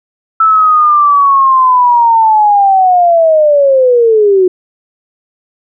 sine linear sweep, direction down, 1322 to 360 Hz, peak -4 dBFS, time 0.4-4.48 s, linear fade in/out 5 ms, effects none

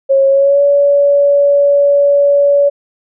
sine tone with pitch glide, 544 to 568.7 Hz, C#5 to C#5, -33 to +44 cents, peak -6 dBFS, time 0.09-2.7 s, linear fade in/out 20 ms, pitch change +77 cents, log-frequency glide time 0.28-0.62 s, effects none

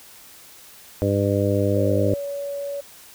harmonic tone, 100.4 Hz, G2, 42 cents sharp, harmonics 1 / 2 / 3 / 4 / 5 / 6, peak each -22 / -27 / -25 / -27 / -24 / -26 dBFS, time 1.02-2.14 s, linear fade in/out 0 ms
sine tone with pitch glide, 550 to 565.8 Hz, C#5 to C#5, -14 to +35 cents, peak -26 dBFS, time 1.76-2.81 s, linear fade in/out 10 ms, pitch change +49 cents, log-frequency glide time 1.91-2.17 s
effects white hiss -46 dBFS RMS until 3.14 s

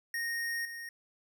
square tone with level steps, 1858 Hz, A#6, 6 cents flat, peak -33 / -41 dBFS, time 0.14-0.89 s, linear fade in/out 2 ms, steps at 0.65 s, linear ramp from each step 2 ms, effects none

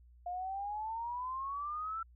sine exponential sweep, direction up, 702 to 1349 Hz, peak -36 dBFS, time 0.26-2.03 s, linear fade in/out 5 ms, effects added 60 Hz sine -57 dBFS peak until 2.15 s

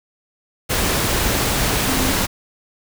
sine tone in noise, 260.1 Hz, C4, 10 cents flat, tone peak -22 dBFS, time 1.87-2.12 s, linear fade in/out 20 ms, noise pink, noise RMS -19 dBFS, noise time 0.69-2.27 s, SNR -6 dB, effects none

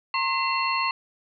sine tone cluster, 920 / 1067 / 2045 / 2712 / 4283 Hz, A#5 / C6 / C7 / E7 / C8, -23 / +34 / -40 / +49 / +40 cents, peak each -32 / -25 / -32 / -28 / -32 dBFS, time 0.14-0.91 s, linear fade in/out 2 ms, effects none

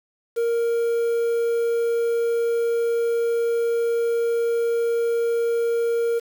triangle tone with quantisation, 466 Hz, A#4, 1 cent flat, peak -17 dBFS, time 0.36-6.2 s, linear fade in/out 20 ms, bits 7, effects none

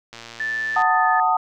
click train, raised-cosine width 0.2 ms, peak -20 dBFS, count 81, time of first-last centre 0.13-0.82 s, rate 116 Hz
sine tone with pitch glide, 1760 to 1741.8 Hz, A6 to A6, 0 to -18 cents, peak -22 dBFS, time 0.4-1.2 s, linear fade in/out 2 ms, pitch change -18 cents, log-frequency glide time 0.95-1.08 s
sine chord, D# diminished, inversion first, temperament equal with one note detuned, 740 / 890.7 / 1244.5 Hz, F#5 / A5 / D#6, 0 / +21 / 0 cents, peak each -20 dBFS, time 0.76-1.37 s, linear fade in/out 5 ms
effects none

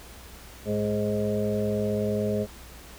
harmonic tone with a mistuned harmonic, 104.5 Hz, G#2, 11 cents sharp, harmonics 1 / 2 / 4 / 5 / 6, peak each -32 / -28 / -29 / -32 / -32 dBFS, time 0.65-2.47 s, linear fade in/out 50 ms, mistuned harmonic 5, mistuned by +17 cents, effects added 60 Hz sine -48 dBFS peak until 2.98 s + pink hiss -47 dBFS RMS until 2.98 s

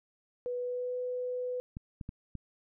sine tone with pitch glide, 492 to 498.6 Hz, B4 to B4, -7 to +16 cents, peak -32 dBFS, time 0.46-1.6 s, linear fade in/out 0 ms, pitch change +23 cents, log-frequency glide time 0.57-0.96 s
clicks, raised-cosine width 5 ms, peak -27 dBFS, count 4, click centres 1.769 / 2.012 / 2.091 / 2.353 s
effects none

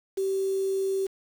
sine tone with quantisation, 386.2 Hz, G4, 26 cents flat, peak -24 dBFS, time 0.17-1.07 s, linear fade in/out 10 ms, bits 7, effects none

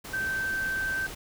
sine tone in noise, 1554 Hz, G6, 16 cents flat, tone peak -27 dBFS, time 0.13-1.07 s, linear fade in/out 10 ms, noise pink, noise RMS -40 dBFS, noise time 0.04-1.15 s, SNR +10 dB, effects none

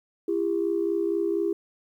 sine tone pair together, 337 / 401.2 Hz, E4 / G4, +38 / +40 cents, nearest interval minor third, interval 302 cents, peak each -25 dBFS, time 0.28-1.53 s, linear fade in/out 5 ms, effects tanh soft clip ceiling -15 dBFS + 10-bit

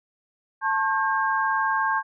sine tone cluster, 883 / 1083 / 1602 Hz, A5 / C#6 / G6, +6 / -41 / +37 cents, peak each -25 dBFS, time 0.61-2.03 s, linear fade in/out 50 ms, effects none

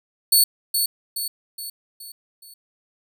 10% pulse tone with echo, 4435 Hz, C#8, in tune, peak -6 dBFS, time 0.32-0.44 s, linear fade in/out 5 ms, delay 420 ms, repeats 5, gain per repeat -6 dB, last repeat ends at 2.54 s, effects none

